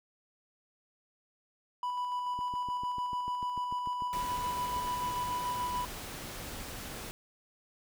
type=tone with tremolo; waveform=triangle; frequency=987.8 Hz; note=B5; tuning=in tune; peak=-29 dBFS; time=1.83-5.85 s; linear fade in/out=2 ms; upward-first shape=square; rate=6.9 Hz; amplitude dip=25%
type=click train; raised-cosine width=3 ms; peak=-33 dBFS; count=19; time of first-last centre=2.39-5.061 s; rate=6.74 Hz
type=noise; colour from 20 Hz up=pink; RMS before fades=-42 dBFS; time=4.13-7.11 s; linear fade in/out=0 ms
effects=none